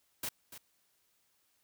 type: noise with echo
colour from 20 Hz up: white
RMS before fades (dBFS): -37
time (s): 0.23-0.29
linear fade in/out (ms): 5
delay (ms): 290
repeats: 1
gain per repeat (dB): -12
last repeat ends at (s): 0.58
effects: white hiss -74 dBFS RMS until 1.63 s